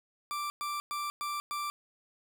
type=tone bursts; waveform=40% pulse; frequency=1174.7 Hz; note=D6; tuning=in tune; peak=-32 dBFS; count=5; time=0.31-1.7 s; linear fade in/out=0 ms; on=190 ms; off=110 ms; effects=11-bit

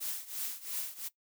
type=noise with tremolo; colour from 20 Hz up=blue; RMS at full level=-35 dBFS; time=0-1.09 s; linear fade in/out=20 ms; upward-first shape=triangle; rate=2.9 Hz; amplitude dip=90%; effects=noise-tail reverb RT60 0.1 s tail -18 dB re dry

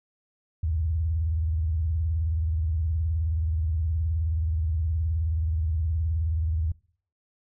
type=tone with vibrato; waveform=sine; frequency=80 Hz; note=D#2; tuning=49 cents sharp; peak=-23 dBFS; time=0.63-6.72 s; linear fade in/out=5 ms; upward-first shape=sine; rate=19 Hz; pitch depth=180 cents each way; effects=noise-tail reverb RT60 0.5 s tail -22 dB re dry

